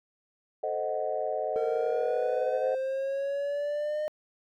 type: chord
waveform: sine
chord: A diminished seventh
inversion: none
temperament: equal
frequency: 440 / 523.3 / 622.3 / 740 Hz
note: A4 / C5 / Eb5 / Gb5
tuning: 0 / 0 / 0 / 0 cents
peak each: -35 / -34 / -31 / -34 dBFS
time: 0.63-2.75 s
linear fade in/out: 5 ms
type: exponential sweep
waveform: triangle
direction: up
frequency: 455 to 612 Hz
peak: -26 dBFS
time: 1.56-4.08 s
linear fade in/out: 0 ms
effects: tanh soft clip ceiling -16 dBFS